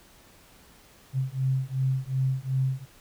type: beating tone pair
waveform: sine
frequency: 130.81 / 133.51 Hz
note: C3 / C3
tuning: 0 / +35 cents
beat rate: 2.7 Hz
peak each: -27 dBFS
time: 1.13-2.86 s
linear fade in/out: 50 ms
effects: pink hiss -55 dBFS RMS until 3 s